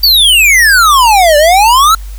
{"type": "exponential two-way sweep", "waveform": "square", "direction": "down then up", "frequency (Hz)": [4699, 577, 1361], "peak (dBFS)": -4, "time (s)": [0.03, 1.95], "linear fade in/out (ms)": 5, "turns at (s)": 1.37, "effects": ["added 49 Hz sine -21 dBFS peak until 2.18 s", "white hiss -39 dBFS RMS until 2.18 s"]}